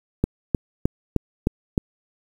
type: click train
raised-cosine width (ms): 3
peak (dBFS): -5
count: 6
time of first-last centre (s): 0.24-1.778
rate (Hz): 3.25
effects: 7-bit